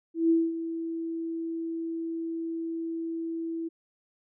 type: tone with ADSR envelope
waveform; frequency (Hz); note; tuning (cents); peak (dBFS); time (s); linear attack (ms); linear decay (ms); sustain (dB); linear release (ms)
sine; 329.6; E4; 0; -18; 0.14-3.69; 160; 220; -12; 17
effects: none